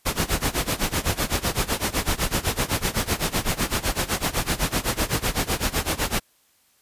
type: noise with tremolo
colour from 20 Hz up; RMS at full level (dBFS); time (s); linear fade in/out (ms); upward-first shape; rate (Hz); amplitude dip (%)
pink; -21; 0.05-6.2; 20; sine; 7.9; 90
effects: white hiss -62 dBFS RMS until 6.81 s + resampled to 32000 Hz